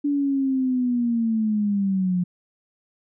sine linear sweep, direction down, 290 to 176.2 Hz, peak -19 dBFS, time 0.04-2.24 s, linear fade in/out 10 ms, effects none

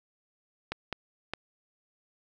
clicks, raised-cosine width 0.3 ms, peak -16 dBFS, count 3, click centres 0.72 / 0.927 / 1.336 s, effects none

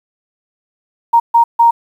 sine tone bursts at uneven times, 932.3 Hz, A#5, in tune, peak -5 dBFS, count 3, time 1.13-1.2 / 1.34-1.44 / 1.59-1.71 s, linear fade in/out 10 ms, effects 7-bit

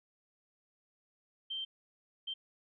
sine tone bursts at uneven times, 3136 Hz, G7, in tune, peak -36 dBFS, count 2, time 1.5-1.65 / 2.27-2.34 s, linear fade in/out 10 ms, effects none

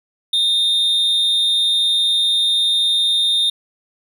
triangle tone with amplitude modulation, 3656 Hz, A#7, 34 cents flat, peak -10 dBFS, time 0.33-3.5 s, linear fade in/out 5 ms, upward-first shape sine, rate 279 Hz, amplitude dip 50%, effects none

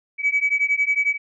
sine beating tone pair, 2276 / 2287 Hz, C#7 / D7, +45 / -47 cents, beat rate 11 Hz, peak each -20 dBFS, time 0.18-1.18 s, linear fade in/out 50 ms, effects tanh soft clip ceiling -10 dBFS

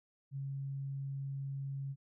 sine tone, 137.4 Hz, C#3, 15 cents flat, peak -37 dBFS, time 0.31-1.96 s, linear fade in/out 50 ms, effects none

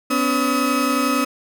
35% pulse tone cluster, 252.1 / 283.1 / 1275 Hz, B3 / C#4 / D#6, +36 / +37 / +42 cents, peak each -20 dBFS, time 0.1-1.25 s, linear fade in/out 10 ms, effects none

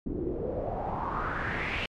pink noise with low-pass filter sweep, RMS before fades -32 dBFS, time 0.06-1.86 s, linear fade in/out 5 ms, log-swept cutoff 290 to 2800 Hz, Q 4.3, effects MP3 96 kbps

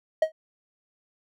triangle tone with exponential decay, 632 Hz, D#5, 27 cents sharp, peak -12 dBFS, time 0.22-0.32 s, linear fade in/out 5 ms, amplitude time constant 20 ms, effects none

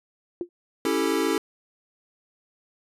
sine tone with exponential decay, 349.2 Hz, F4, in tune, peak -22 dBFS, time 0.41-0.49 s, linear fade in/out 1 ms, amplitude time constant 16 ms
square chord, A dominant seventh, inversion first, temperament equal, 277.2 / 329.6 / 392 / 440 Hz, C#4 / E4 / G4 / A4, 0 / 0 / 0 / 0 cents, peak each -29 / -27 / -29 / -28 dBFS, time 0.85-1.38 s, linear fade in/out 2 ms
effects resampled to 32000 Hz

